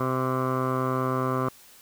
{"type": "tone with low-pass filter", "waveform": "15% pulse", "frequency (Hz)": 129.5, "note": "C3", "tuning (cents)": -17, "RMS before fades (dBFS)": -26, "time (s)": [0, 1.49], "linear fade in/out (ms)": 5, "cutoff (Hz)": 1100, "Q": 4.5, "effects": ["white hiss -52 dBFS RMS until 1.81 s"]}